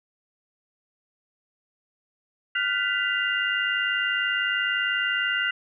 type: tone cluster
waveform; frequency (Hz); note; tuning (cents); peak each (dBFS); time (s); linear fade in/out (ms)
sine; 1410 / 1510 / 1984 / 2801; F6 / F#6 / B6 / F7; +16 / +35 / +7 / +4; -28; 2.55-5.51; 5
effects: none